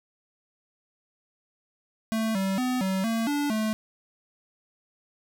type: tone with pitch steps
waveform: square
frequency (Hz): 221.9 / 192.9 / 252.6 / 190.2 / 226.7 / 289.5 / 217.4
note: A3 / G3 / B3 / F#3 / A#3 / D4 / A3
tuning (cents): +15 / -28 / +39 / +48 / -48 / -25 / -21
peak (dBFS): -25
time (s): 2.12-3.73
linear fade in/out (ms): 0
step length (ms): 230
effects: none